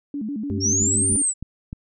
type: tone with vibrato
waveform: sine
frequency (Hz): 247.6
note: B3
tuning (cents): +5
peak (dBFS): -25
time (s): 0.14-1.22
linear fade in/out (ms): 2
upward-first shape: square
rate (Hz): 6.8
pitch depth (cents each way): 250
type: harmonic tone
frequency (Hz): 97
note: G2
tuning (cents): -18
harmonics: 1 / 3 / 4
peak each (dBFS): -26 / -31 / -32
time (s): 0.5-1.16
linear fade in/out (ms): 0
type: linear two-way sweep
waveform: sine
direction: up then down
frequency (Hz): 5370 to 9340 to 7690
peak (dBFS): -18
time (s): 0.6-1.34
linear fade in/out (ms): 50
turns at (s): 1.14
type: click train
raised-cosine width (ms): 5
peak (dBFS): -19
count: 4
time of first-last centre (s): 0.82-1.729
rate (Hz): 3.3
effects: none